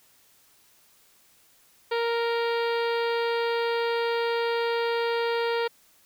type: harmonic tone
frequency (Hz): 466.2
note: A#4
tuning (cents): 0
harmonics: 1 / 2 / 3 / 4 / 5 / 6 / 7 / 8 / 9 / 10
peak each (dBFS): -25 / -31 / -35 / -37 / -39 / -41 / -42 / -43 / -44 / -45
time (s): 1.91-5.68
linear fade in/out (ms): 10
effects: white hiss -60 dBFS RMS until 6.05 s

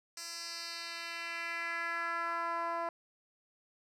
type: tone with band-pass filter sweep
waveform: 10% pulse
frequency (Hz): 337.2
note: E4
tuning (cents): +39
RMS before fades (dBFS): -38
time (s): 0.17-2.89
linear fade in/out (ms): 2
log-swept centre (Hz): 6500 to 810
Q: 2.1
effects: none

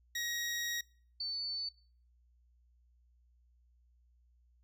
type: tone pair in turn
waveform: 20% pulse / sine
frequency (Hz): 1893 / 4502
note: A#6 / C#8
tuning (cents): +26 / +26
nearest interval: octave + minor third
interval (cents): 1500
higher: second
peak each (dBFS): -30 / -35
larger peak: first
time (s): 0.15-0.81 / 1.2-1.69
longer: first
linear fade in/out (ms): 5
effects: noise-tail reverb RT60 0.5 s tail -24 dB re dry + added 60 Hz sine -65 dBFS peak until 4.63 s

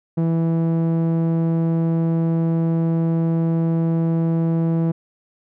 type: tone with low-pass filter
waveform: sawtooth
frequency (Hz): 164.81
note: E3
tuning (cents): 0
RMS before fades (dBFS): -19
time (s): 0.17-4.92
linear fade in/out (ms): 10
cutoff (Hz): 520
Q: 0.51
effects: none

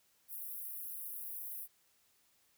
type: high-pass noise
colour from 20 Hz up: pink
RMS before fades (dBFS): -44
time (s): 0.28-1.68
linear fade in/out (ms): 50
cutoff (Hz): 11000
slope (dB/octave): 48
effects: white hiss -72 dBFS RMS until 2.57 s

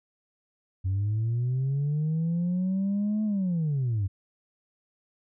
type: linear two-way sweep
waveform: sine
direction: up then down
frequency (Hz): 92 to 216.3 to 92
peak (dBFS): -22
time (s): 0.84-4.08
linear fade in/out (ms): 20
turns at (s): 3.24
effects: tanh soft clip ceiling -22 dBFS

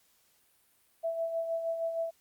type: tone with tremolo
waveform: sine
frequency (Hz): 661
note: E5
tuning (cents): +5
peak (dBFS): -28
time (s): 1.03-2.11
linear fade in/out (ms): 20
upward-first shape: sine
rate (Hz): 6.4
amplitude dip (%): 50
effects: white hiss -68 dBFS RMS until 2.2 s + Opus 48 kbps

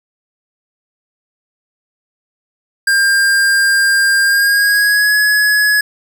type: tone with pitch glide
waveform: square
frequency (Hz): 1600 to 1688.3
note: G6 to G#6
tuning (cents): +35 to +28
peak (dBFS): -10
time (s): 2.87-5.81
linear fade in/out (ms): 5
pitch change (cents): +93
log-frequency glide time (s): 4.23-5.16
effects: none

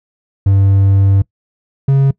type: tone pair in turn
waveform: triangle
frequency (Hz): 98 / 136.88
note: G2 / C#3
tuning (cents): 0 / -22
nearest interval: tritone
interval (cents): 578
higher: second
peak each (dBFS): -5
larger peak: neither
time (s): 0.46-1.22 / 1.88-2.11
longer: first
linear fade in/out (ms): 5
effects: noise-tail reverb RT60 0.1 s tail -22 dB re dry

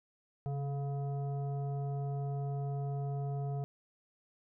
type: tone with frequency modulation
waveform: sine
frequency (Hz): 137.8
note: C#3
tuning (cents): -10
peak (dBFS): -33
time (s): 0.46-3.64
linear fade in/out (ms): 0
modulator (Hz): 565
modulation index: 0.52
effects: none

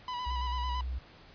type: tone with vibrato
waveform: 45% pulse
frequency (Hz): 987.8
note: B5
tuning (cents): 0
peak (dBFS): -34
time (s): 0.08-0.81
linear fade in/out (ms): 2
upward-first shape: square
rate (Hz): 9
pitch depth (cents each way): 27
type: tone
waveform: sine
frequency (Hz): 63.5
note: B1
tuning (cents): +49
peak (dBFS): -32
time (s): 0.26-0.99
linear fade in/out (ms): 10
effects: pink hiss -55 dBFS RMS until 1.34 s + resampled to 11025 Hz

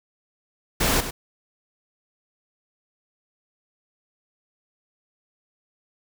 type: noise with echo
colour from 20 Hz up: pink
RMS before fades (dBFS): -21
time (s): 0.8-1.01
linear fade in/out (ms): 10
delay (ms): 100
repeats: 1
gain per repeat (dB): -10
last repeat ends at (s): 1.11
effects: none

